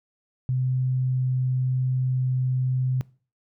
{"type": "tone", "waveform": "sine", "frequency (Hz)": 128.5, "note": "C3", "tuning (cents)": -31, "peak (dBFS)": -21, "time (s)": [0.49, 3.01], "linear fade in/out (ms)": 0, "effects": ["noise-tail reverb RT60 0.4 s tail -22 dB re dry"]}